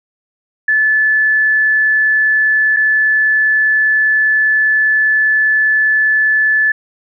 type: tone with dropouts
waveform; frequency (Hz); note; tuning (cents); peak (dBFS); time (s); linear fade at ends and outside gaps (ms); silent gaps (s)
sine; 1735; A6; -25; -9; 0.68-6.72; 5; 2.764-2.768
effects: none